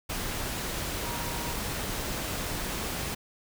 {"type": "tone in noise", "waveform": "sine", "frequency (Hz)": 948, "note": "A#5", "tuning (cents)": 29, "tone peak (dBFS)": -40, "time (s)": [1.03, 1.53], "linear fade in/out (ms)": 10, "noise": "pink", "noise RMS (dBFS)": -33, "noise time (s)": [0.09, 3.15], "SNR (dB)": -10, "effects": []}